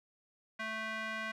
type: tone with band-pass filter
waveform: square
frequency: 220 Hz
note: A3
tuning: in tune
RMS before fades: -39 dBFS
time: 0.59-1.32 s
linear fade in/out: 10 ms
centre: 1800 Hz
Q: 2
effects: none

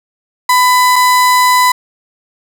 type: tone pair in turn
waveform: 35% pulse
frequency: 1000 / 1000 Hz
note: B5 / B5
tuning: +21 / +21 cents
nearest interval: unison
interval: 0 cents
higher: neither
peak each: -5 dBFS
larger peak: neither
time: 0.49-0.96 / 0.96-1.72 s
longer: second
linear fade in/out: 5 ms
effects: none

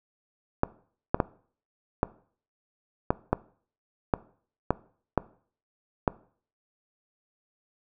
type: clicks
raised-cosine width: 1 ms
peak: -7 dBFS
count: 10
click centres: 0.634 / 1.145 / 1.202 / 2.031 / 3.105 / 3.33 / 4.138 / 4.706 / 5.177 / 6.078 s
effects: noise-tail reverb RT60 0.5 s tail -20 dB re dry

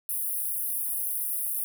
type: high-pass noise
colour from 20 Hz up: pink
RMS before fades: -30 dBFS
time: 0.09-1.64 s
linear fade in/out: 0 ms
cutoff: 9600 Hz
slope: 96 dB/octave
effects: none

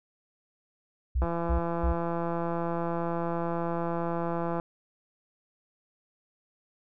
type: tone bursts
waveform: sine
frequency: 63.3 Hz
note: B1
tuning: 43 cents sharp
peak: -23 dBFS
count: 3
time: 1.15-1.93 s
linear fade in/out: 10 ms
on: 100 ms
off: 240 ms
type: click train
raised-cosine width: 1 ms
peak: -18 dBFS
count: 572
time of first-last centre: 1.22-4.599 s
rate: 169 Hz
effects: none

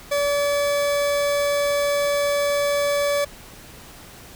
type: tone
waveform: 40% pulse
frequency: 574 Hz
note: D5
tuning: 40 cents flat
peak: -18 dBFS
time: 0.11-3.25 s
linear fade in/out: 10 ms
effects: pink hiss -43 dBFS RMS until 4.35 s

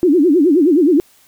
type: tone with vibrato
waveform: sine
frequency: 320.8 Hz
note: E4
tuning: 47 cents flat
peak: -8 dBFS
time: 0.03-1 s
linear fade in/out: 0 ms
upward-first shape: sine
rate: 9.5 Hz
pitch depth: 260 cents each way
effects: white hiss -51 dBFS RMS until 1.27 s

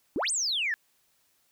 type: exponential two-way sweep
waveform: sine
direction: up then down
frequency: 240.5 to 8900 to 1680 Hz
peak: -25 dBFS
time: 0.16-0.74 s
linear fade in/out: 0 ms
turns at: 0.31 s
effects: tanh soft clip ceiling -21 dBFS + white hiss -69 dBFS RMS until 1.51 s

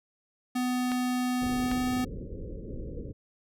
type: tone with pitch glide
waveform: square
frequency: 250 to 251.7 Hz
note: B3 to B3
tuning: +21 to +33 cents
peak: -27 dBFS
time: 0.55-2.05 s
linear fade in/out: 10 ms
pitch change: +12 cents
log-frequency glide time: 1.58-1.8 s
type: clicks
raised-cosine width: 0.3 ms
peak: -20 dBFS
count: 2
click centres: 0.918 / 1.715 s
type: low-pass noise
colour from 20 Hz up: pink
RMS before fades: -38 dBFS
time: 1.41-3.13 s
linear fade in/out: 20 ms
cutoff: 540 Hz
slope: 96 dB/octave
effects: none

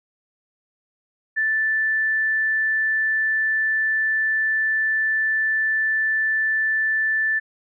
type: tone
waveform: sine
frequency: 1760 Hz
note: A6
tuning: in tune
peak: -18 dBFS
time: 1.36-7.4 s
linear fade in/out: 20 ms
effects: none

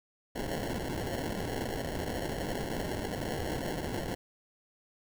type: noise with sample-and-hold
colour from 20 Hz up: white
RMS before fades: -35 dBFS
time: 0.35-4.15 s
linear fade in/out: 10 ms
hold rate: 1225 Hz
effects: none

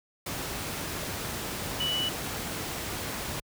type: tone in noise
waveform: sine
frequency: 2960 Hz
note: F#7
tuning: in tune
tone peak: -27 dBFS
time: 1.8-2.09 s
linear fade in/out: 5 ms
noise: pink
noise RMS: -34 dBFS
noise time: 0.26-3.4 s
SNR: +4 dB
effects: high-pass 60 Hz 12 dB/octave

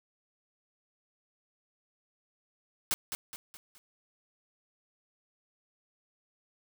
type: noise with echo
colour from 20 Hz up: white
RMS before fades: -29 dBFS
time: 2.91-2.94 s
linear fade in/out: 0 ms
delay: 210 ms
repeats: 4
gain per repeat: -7 dB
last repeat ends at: 3.78 s
effects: none

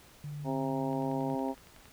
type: tone with pitch glide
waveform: sine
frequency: 146.83 to 145.4 Hz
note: D3 to D3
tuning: 0 to -17 cents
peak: -37 dBFS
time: 0.24-1.35 s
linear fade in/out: 2 ms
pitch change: -17 cents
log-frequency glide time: 0.48-0.8 s
type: harmonic tone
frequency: 133.5 Hz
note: C3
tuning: 35 cents sharp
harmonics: 2 / 3 / 4 / 5 / 6 / 7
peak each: -33 / -39 / -39 / -40 / -40 / -40 dBFS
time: 0.44-1.55 s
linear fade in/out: 50 ms
type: click train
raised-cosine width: 0.3 ms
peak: -38 dBFS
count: 11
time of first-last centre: 0.93-1.856 s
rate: 10.8 Hz
effects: pink hiss -57 dBFS RMS until 1.92 s

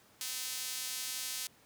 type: tone with high-pass filter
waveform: sawtooth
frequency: 256.2 Hz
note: C4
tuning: 36 cents flat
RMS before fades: -39 dBFS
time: 0.21-1.47 s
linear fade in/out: 2 ms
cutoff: 4600 Hz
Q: 0.68
effects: pink hiss -63 dBFS RMS until 1.65 s + high-pass 100 Hz 12 dB/octave

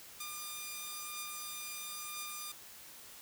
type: beating tone pair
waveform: 5% pulse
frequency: 1204 / 1205 Hz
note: D6 / D6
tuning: +43 / +44 cents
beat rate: 1 Hz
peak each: -30 / -38 dBFS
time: 0.2-2.52 s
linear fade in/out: 5 ms
effects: white hiss -53 dBFS RMS until 3.21 s

